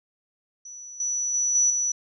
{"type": "tone with level steps", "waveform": "sine", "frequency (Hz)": 5920, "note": "F#8", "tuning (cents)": 0, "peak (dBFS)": [-38, -24, -21, -17, -22], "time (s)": [0.65, 1.92], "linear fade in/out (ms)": 5, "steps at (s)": [1, 1.34, 1.55, 1.7], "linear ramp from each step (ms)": 2, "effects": []}